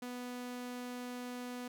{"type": "tone", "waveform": "sawtooth", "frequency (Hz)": 246.9, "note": "B3", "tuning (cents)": 0, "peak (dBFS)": -37, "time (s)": [0.02, 1.68], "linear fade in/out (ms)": 5, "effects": []}